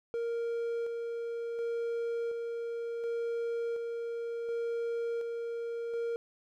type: tone with tremolo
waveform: triangle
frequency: 466.2 Hz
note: A#4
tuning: in tune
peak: -29 dBFS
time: 0.14-6.16 s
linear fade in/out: 0 ms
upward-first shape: square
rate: 0.69 Hz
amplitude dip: 30%
effects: none